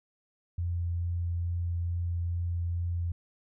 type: tone with vibrato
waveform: sine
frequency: 86.3 Hz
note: F2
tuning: 20 cents flat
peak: -28 dBFS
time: 0.58-3.12 s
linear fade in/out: 5 ms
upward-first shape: triangle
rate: 2.3 Hz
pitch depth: 10 cents each way
effects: none